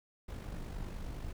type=noise with amplitude modulation; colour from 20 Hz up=brown; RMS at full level=-39 dBFS; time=0.28-1.33 s; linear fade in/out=10 ms; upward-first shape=sine; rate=49.9 Hz; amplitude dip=50%; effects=none